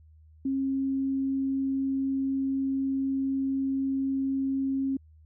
sine tone, 269.6 Hz, C#4, 48 cents flat, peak -25 dBFS, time 0.45-4.97 s, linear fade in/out 5 ms, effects added 78 Hz sine -52 dBFS peak until 5.25 s

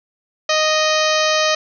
harmonic tone with a mistuned harmonic, 621 Hz, D#5, 3 cents flat, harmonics 1 / 2 / 3 / 4 / 5 / 6 / 7 / 8 / 9 / 10, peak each -18 / -21 / -23 / -24 / -25 / -26 / -26 / -27 / -28 / -28 dBFS, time 0.49-1.55 s, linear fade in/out 5 ms, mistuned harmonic 6, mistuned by +47 cents, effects none

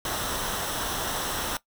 pink noise with comb filter, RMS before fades -30 dBFS, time 0.05-1.57 s, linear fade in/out 2 ms, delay 0.43 ms, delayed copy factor -0.55, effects noise-tail reverb RT60 0.1 s tail -18 dB re dry

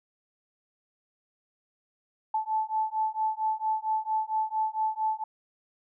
sine beating tone pair, 870 / 874.4 Hz, A5 / A5, -20 / -11 cents, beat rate 4.4 Hz, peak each -29 dBFS, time 2.34-5.24 s, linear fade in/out 5 ms, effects none

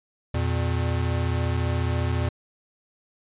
square tone pair together, 84.5 / 119.03 Hz, E2 / A#2, +43 / +37 cents, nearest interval tritone, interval 594 cents, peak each -25 / -27 dBFS, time 0.34-2.29 s, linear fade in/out 5 ms, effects resampled to 8000 Hz

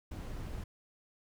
brown noise with ADSR envelope, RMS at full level -38 dBFS, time 0.11-0.64 s, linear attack 9 ms, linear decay 3 ms, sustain -3 dB, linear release 7 ms, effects none

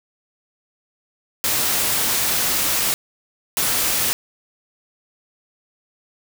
white noise bursts at uneven times, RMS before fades -20 dBFS, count 2, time 1.44-2.94 / 3.57-4.13 s, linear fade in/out 0 ms, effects none

